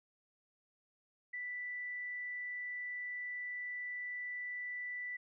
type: tone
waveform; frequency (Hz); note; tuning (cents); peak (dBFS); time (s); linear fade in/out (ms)
sine; 1975.5; B6; 0; -39; 1.33-5.17; 10
effects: none